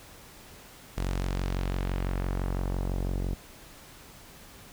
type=tone with low-pass filter sweep; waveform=sawtooth; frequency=45.95 Hz; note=F#1; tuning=11 cents flat; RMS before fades=-30 dBFS; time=0.97-3.35 s; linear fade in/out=10 ms; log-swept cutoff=11000 to 430 Hz; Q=0.88; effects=pink hiss -50 dBFS RMS until 4.72 s